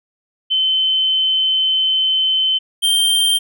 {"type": "tone pair in turn", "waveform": ["sine", "square"], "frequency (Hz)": [3066, 3159], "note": ["G7", "G7"], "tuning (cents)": [-39, 13], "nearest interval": "minor second", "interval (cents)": 52, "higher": "second", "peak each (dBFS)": [-13, -13], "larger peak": "neither", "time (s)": [[0.5, 2.59], [2.82, 3.39]], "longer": "first", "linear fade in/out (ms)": 20, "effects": []}